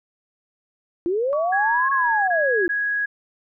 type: linear two-way sweep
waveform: sine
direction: up then down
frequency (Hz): 329.6 to 1108.7 to 329.6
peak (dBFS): -19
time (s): 1.06-2.68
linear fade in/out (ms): 0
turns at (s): 1.92
type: tone with exponential decay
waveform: sine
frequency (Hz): 1132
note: C#6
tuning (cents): +36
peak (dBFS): -26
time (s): 1.33-2.67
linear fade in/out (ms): 0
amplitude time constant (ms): 290
type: tone bursts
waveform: sine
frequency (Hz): 1661.2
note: G#6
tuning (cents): 0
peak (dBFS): -20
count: 4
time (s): 1.52-3.06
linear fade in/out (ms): 10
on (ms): 370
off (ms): 20
effects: none